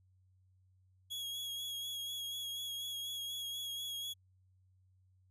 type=tone with vibrato; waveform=40% pulse; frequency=3322 Hz; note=G#7; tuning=in tune; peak=-38 dBFS; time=1.1-4.14 s; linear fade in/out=20 ms; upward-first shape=sine; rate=4.1 Hz; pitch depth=25 cents each way; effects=added 93 Hz sine -66 dBFS peak until 5.3 s